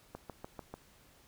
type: click train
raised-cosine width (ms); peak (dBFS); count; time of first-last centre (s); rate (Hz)
1; -28; 5; 0.15-0.74; 6.78
effects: pink hiss -63 dBFS RMS until 1.27 s